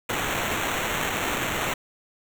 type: noise with sample-and-hold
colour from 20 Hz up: white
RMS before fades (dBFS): -27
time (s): 0.09-1.74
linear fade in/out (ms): 5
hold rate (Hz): 4900
effects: none